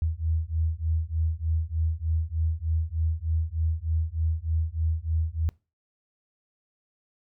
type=beating tone pair; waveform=sine; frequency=79 / 82.3 Hz; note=D#2 / E2; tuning=+27 / -2 cents; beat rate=3.3 Hz; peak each=-27 / -27 dBFS; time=0.02-5.49 s; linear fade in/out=0 ms; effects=noise-tail reverb RT60 0.3 s tail -24 dB re dry